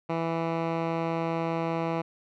10% pulse tone with low-pass filter, 165.2 Hz, E3, 4 cents sharp, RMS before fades -29 dBFS, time 0.09-2.02 s, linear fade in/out 10 ms, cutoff 2000 Hz, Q 0.76, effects none

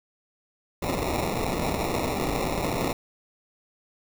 blue noise with sample-and-hold, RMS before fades -27 dBFS, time 0.82-2.93 s, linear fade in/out 5 ms, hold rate 1575 Hz, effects none

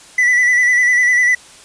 triangle tone with vibrato, 1974 Hz, B6, 1 cent flat, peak -8 dBFS, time 0.18-1.35 s, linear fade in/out 5 ms, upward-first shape square, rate 10 Hz, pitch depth 27 cents each way, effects white hiss -41 dBFS RMS until 1.64 s + resampled to 22050 Hz

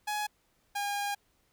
sawtooth tone pair in turn, 839 / 811.8 Hz, G#5 / G#5, +17 / -40 cents, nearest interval minor second, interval 57 cents, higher first, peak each -27 dBFS, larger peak neither, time 0.07-0.27 / 0.75-1.15 s, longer second, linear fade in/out 10 ms, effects pink hiss -71 dBFS RMS until 1.52 s

